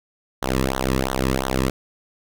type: tone with flanger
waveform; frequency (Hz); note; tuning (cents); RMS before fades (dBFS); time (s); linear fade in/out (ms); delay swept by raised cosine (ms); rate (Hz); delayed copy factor
sawtooth; 65.41; C2; 0; -22; 0.42-1.7; 5; 0.4 to 1.38; 2.9; -0.95
effects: none